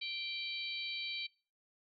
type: harmonic tone with a mistuned harmonic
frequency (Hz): 784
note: G5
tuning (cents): 0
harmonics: 3 / 4 / 5 / 6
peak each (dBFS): -42 / -44 / -42 / -46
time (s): 0.01-1.27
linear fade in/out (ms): 10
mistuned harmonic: 6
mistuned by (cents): -60
effects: noise-tail reverb RT60 0.4 s tail -24 dB re dry + MP3 64 kbps